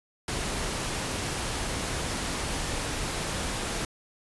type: noise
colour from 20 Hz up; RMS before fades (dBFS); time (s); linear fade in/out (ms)
pink; -31; 0.28-3.85; 2
effects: resampled to 24000 Hz